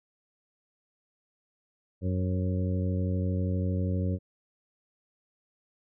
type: harmonic tone with a mistuned harmonic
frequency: 92.5 Hz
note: F#2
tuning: in tune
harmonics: 1 / 2 / 3 / 4 / 5 / 6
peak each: -27 / -32 / -37 / -42 / -41 / -41 dBFS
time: 2.01-4.19 s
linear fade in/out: 50 ms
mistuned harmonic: 6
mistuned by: -23 cents
effects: none